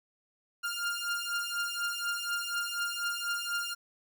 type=beating tone pair; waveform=sawtooth; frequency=1400 / 1404.1 Hz; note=F6 / F6; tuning=+4 / +9 cents; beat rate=4.1 Hz; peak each=-31 dBFS; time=0.63-3.75 s; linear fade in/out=20 ms; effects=none